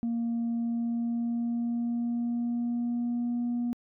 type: tone with pitch glide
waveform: sine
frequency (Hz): 233.1 to 240.2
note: A#3 to B3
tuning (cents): 0 to -48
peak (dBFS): -25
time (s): 0.03-3.73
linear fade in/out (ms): 0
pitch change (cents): +52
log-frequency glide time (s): 0.51-3.44
effects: tanh soft clip ceiling -25 dBFS